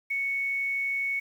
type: tone with quantisation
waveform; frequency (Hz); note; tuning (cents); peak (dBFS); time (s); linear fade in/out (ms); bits
sine; 2217; C#7; 0; -26; 0.1-1.2; 10; 9
effects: none